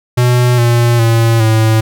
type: tone with pitch steps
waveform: square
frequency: 123.2 / 118.87 / 114.68 / 110.65 Hz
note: B2 / A#2 / A#2 / A2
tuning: -4 / +34 / -28 / +10 cents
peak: -8 dBFS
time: 0.17-1.81 s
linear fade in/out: 10 ms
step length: 410 ms
effects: none